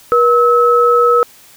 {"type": "tone pair together", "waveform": "sine", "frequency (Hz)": [480, 1294.1], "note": ["B4", "E6"], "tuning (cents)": [-49, -32], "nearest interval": "octave + perfect fourth", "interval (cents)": 1717, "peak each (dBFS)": -10, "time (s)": [0.12, 1.23], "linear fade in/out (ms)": 0, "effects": ["white hiss -43 dBFS RMS until 1.56 s"]}